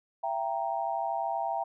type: chord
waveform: sine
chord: E diminished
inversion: none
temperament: equal with one note detuned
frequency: 671.6 / 784 / 932.3 Hz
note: E5 / G5 / Bb5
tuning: +32 / 0 / 0 cents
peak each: -33 / -32 / -34 dBFS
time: 0.23-1.64 s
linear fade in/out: 10 ms
effects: none